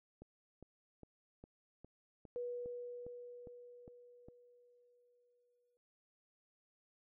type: click train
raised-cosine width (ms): 2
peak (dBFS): -40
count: 11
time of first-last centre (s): 0.22-4.285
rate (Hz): 2.46
type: tone with exponential decay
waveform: sine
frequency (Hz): 486.5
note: B4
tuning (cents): -26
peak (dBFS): -38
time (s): 2.36-5.77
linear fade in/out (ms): 0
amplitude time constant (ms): 740
effects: none